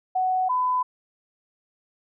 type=tone pair in turn; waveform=sine; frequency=744 / 1004.4 Hz; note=F#5 / B5; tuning=+9 / +29 cents; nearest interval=perfect fourth; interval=520 cents; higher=second; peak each=-20 dBFS; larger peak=neither; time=0.15-0.49 / 0.49-0.83 s; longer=neither; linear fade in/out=10 ms; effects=none